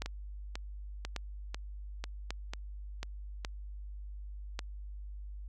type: two click trains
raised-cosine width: 0.2 ms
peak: -21 / -19 dBFS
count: 7 / 5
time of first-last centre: 0.06-3.03 / 0.02-4.591 s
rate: 2.02 / 0.875 Hz
effects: added 50 Hz sine -41 dBFS peak until 5.48 s